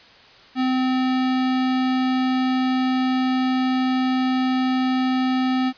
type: tone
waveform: square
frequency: 257.6 Hz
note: C4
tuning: 27 cents flat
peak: -19 dBFS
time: 0.55-5.73 s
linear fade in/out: 50 ms
effects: white hiss -48 dBFS RMS until 5.77 s + resampled to 11025 Hz